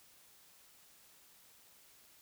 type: silence
effects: white hiss -63 dBFS RMS until 2.21 s